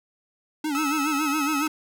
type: tone with vibrato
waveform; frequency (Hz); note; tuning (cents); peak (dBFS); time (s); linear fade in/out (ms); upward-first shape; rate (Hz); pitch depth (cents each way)
square; 293.7; D4; 0; -25; 0.64-1.68; 5; sine; 7.2; 110
type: tone with pitch glide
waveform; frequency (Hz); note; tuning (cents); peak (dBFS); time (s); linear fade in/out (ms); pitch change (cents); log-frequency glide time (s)
30% pulse; 1302 to 1290.8; E6 to E6; -22 to -37; -23; 0.75-1.67; 0; -15; 1.09-1.28
effects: none